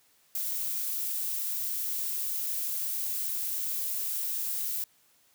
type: noise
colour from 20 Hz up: violet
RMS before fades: -32 dBFS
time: 0.35-4.84 s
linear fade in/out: 2 ms
effects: white hiss -65 dBFS RMS until 5.34 s + high-pass 60 Hz 12 dB/octave